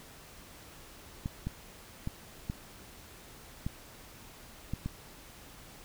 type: clicks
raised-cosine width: 5 ms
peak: -21 dBFS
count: 7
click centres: 1.259 / 1.47 / 2.074 / 2.499 / 3.665 / 4.736 / 4.86 s
effects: pink hiss -52 dBFS RMS until 5.84 s